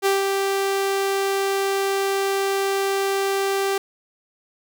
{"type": "tone with ADSR envelope", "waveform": "sawtooth", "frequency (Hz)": 392, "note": "G4", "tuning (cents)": 0, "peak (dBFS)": -12, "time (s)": [0.02, 3.78], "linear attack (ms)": 39, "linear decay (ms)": 160, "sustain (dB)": -4, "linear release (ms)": 4, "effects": []}